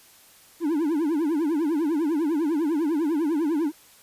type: tone with vibrato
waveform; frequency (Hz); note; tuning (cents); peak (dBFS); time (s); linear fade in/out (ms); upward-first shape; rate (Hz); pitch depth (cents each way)
triangle; 311.1; D#4; 0; -19; 0.6-3.72; 50; triangle; 10; 210
effects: white hiss -53 dBFS RMS until 4.02 s + resampled to 32000 Hz